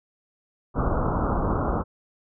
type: low-pass noise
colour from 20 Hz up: pink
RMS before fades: -24 dBFS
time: 0.74-1.84 s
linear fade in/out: 50 ms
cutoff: 1400 Hz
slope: 96 dB/octave
effects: none